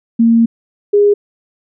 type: tone pair in turn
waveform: sine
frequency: 230 / 409.8 Hz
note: A#3 / G#4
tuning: -23 / -23 cents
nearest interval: minor seventh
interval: 1000 cents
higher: second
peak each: -6 dBFS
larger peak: neither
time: 0.19-0.46 / 0.93-1.14 s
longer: first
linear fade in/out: 10 ms
effects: none